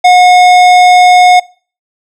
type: tone with tanh clipping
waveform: sine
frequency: 724 Hz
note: F#5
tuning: 38 cents flat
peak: -3 dBFS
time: 0.04-1.4 s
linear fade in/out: 10 ms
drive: 16 dB
effects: noise-tail reverb RT60 0.4 s tail -22 dB re dry